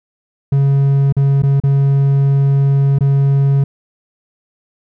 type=tone with dropouts; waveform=triangle; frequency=138.59 Hz; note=C#3; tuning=in tune; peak=-7 dBFS; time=0.52-3.64 s; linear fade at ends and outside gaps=5 ms; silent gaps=1.125-1.166 / 1.422-1.433 / 1.601-1.636 / 2.987-3.007 s; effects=none